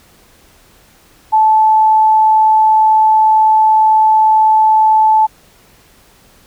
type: tone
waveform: sine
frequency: 871 Hz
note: A5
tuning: 18 cents flat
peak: -6 dBFS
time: 1.32-5.27 s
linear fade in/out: 20 ms
effects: pink hiss -47 dBFS RMS until 6.46 s

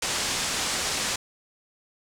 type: low-pass noise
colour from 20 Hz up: white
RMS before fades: -28 dBFS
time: 0.02-1.16 s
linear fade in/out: 5 ms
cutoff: 8000 Hz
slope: 24 dB/octave
effects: none

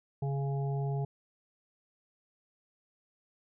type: harmonic tone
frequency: 138.59 Hz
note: C#3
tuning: in tune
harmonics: 1 / 3 / 5 / 6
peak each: -30 / -40 / -44 / -46 dBFS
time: 0.22-1.05 s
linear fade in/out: 5 ms
effects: none

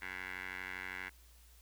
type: tone with band-pass filter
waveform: 15% pulse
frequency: 92.5 Hz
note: F#2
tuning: in tune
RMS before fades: -44 dBFS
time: 0.01-1.1 s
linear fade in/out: 20 ms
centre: 1900 Hz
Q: 6.1
effects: added 59 Hz sine -59 dBFS peak until 1.61 s + white hiss -65 dBFS RMS until 1.61 s

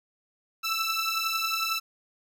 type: beating tone pair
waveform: 15% pulse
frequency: 1318.5 / 1329.5 Hz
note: E6 / E6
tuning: 0 / +14 cents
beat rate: 11 Hz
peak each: -23 dBFS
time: 0.63-1.8 s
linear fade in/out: 20 ms
effects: none

